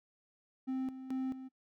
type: tone with tremolo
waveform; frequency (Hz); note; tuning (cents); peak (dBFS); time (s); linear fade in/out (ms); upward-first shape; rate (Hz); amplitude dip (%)
triangle; 261.6; C4; 0; -31; 0.67-1.49; 20; square; 2.3; 70
effects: noise-tail reverb RT60 0.1 s tail -21 dB re dry